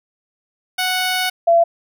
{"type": "tone pair in turn", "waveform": ["10% pulse", "sine"], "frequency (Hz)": [739, 676.9], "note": ["F#5", "E5"], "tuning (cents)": [-2, 46], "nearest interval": "major second", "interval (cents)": 152, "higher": "first", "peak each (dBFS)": -9, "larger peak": "neither", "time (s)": [[0.78, 1.3], [1.47, 1.64]], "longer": "first", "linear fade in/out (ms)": 10, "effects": []}